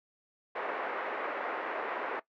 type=band-pass noise; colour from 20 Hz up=pink; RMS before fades=-36 dBFS; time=0.55-2.2 s; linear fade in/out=10 ms; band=410 to 2000 Hz; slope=24 dB/octave; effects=noise-tail reverb RT60 0.1 s tail -18 dB re dry